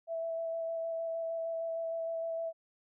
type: tone with vibrato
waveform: sine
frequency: 659.3 Hz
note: E5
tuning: in tune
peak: -33 dBFS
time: 0.07-2.53 s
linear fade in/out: 50 ms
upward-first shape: square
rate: 6.5 Hz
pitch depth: 9 cents each way
effects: none